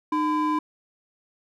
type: ring-modulated tone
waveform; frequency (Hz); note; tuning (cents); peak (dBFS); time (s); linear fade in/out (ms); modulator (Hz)
triangle; 659.3; E5; 0; -16; 0.12-0.59; 5; 354
effects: none